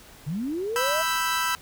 sine linear sweep, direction up, 130.81 to 660 Hz, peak -26 dBFS, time 0.26-1.03 s, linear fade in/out 20 ms
sawtooth chord, E minor, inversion second, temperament equal, 987.8 / 1318.5 / 1568 Hz, B5 / E6 / G6, 0 / 0 / 0 cents, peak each -24 / -23 / -26 dBFS, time 0.76-1.55 s, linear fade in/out 0 ms
effects pink hiss -49 dBFS RMS until 1.61 s

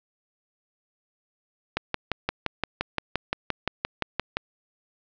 click train, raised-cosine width 0.3 ms, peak -8 dBFS, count 16, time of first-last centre 1.77-4.37 s, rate 5.77 Hz, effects low-pass 5000 Hz 12 dB/octave

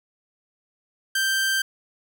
sawtooth tone, 1568 Hz, G6, in tune, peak -17 dBFS, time 1.15-1.62 s, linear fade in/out 5 ms, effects none

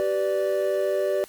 triangle chord, G major, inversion none, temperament equal with one note detuned, 385.7 / 493.9 / 587.3 Hz, G4 / B4 / D5, -28 / 0 / 0 cents, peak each -24 / -28 / -22 dBFS, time 0-1.24 s, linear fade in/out 0 ms, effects white hiss -49 dBFS RMS until 1.28 s + Opus 48 kbps

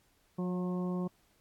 harmonic tone with a mistuned harmonic, 180 Hz, F#3, 47 cents flat, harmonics 1 / 2 / 3 / 4 / 5 / 6, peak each -32 / -39 / -45 / -50 / -51 / -48 dBFS, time 0.38-1.08 s, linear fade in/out 10 ms, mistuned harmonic 3, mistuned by +25 cents, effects pink hiss -70 dBFS RMS until 1.4 s + AAC 64 kbps

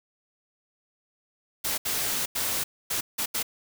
white noise bursts at uneven times, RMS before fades -28 dBFS, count 6, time 1.64-1.78 / 1.85-2.26 / 2.35-2.64 / 2.9-3.01 / 3.18-3.26 / 3.34-3.43 s, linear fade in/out 10 ms, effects none

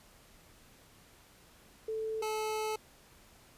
sine / 25% pulse tone pair in turn, 440 / 432.9 Hz, A4 / A4, 0 / -28 cents, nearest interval unison, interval 28 cents, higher first, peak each -33 / -29 dBFS, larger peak second, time 1.88-2.22 / 2.22-2.76 s, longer second, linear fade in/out 5 ms, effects pink hiss -60 dBFS RMS until 3.57 s + resampled to 32000 Hz

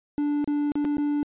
triangle tone with dropouts, 292.4 Hz, D4, 7 cents flat, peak -20 dBFS, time 0.18-1.23 s, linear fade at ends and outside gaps 0 ms, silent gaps 0.443-0.476 / 0.719-0.755 / 0.845-0.851 / 0.97-0.982 s, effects resampled to 8000 Hz

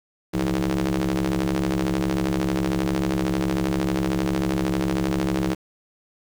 sawtooth ring-modulated tone, 69.3 Hz, C#2, in tune, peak -14 dBFS, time 0.33-5.55 s, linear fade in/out 20 ms, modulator 249 Hz, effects low-pass 8000 Hz 12 dB/octave + 7-bit

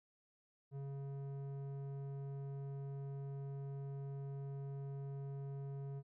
square tone with low-pass filter, 138.59 Hz, C#3, in tune, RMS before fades -45 dBFS, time 0.71-6.03 s, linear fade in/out 50 ms, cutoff 570 Hz, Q 0.62, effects none

